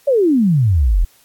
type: exponential sweep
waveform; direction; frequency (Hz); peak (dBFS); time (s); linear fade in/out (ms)
sine; down; 587.3 to 37.3; -10; 0.07-1.05; 10
effects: white hiss -52 dBFS RMS until 1.24 s + AAC 64 kbps